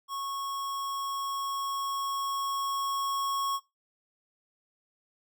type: tone with level ramp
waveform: square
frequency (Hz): 1100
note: C#6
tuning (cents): -14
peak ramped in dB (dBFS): -34 to -29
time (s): 0.08-3.6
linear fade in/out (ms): 50
effects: noise-tail reverb RT60 0.2 s tail -20 dB re dry